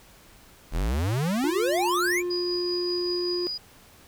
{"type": "exponential sweep", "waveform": "square", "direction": "up", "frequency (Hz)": [36.13, 2482], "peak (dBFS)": -24, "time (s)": [0.71, 2.23], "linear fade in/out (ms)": 50}
{"type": "tone", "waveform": "triangle", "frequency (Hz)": 354.3, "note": "F4", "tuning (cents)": 25, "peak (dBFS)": -24, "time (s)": [1.44, 3.47], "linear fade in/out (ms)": 0}
{"type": "tone with tremolo", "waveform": "sine", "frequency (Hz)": 4917, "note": "D#8", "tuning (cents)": -21, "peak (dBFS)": -28, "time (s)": [2.3, 3.58], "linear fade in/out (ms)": 10, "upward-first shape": "triangle", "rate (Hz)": 5.2, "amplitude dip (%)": 35}
{"effects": ["pink hiss -53 dBFS RMS until 4.07 s"]}